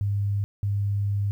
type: tone pair in turn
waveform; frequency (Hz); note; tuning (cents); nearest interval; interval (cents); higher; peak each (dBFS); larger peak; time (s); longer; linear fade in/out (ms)
sine; 101 / 101; G#2 / G#2; -48 / -48; unison; 0; neither; -22; neither; 0.01-0.44 / 0.63-1.31; second; 0
effects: 10-bit